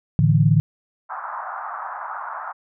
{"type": "chord", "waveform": "sine", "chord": "A suspended fourth", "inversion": "none", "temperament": "equal", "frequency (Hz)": [110, 146.83, 164.81], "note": ["A2", "D3", "E3"], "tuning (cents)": [0, 0, 0], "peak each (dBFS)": [-18, -16, -18], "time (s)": [0.19, 0.6], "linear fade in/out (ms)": 0}
{"type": "band-pass noise", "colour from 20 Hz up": "white", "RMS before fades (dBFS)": -31, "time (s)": [1.09, 2.53], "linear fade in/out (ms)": 20, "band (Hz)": [720, 1400], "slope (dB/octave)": 48}
{"effects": []}